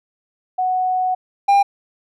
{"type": "tone pair in turn", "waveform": ["sine", "triangle"], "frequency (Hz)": [740, 800.2], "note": ["F#5", "G5"], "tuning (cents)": [0, 35], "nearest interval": "minor second", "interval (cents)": 135, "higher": "second", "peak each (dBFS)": [-16, -8], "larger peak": "second", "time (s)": [[0.58, 1.15], [1.48, 1.63]], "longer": "first", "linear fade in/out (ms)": 10, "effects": []}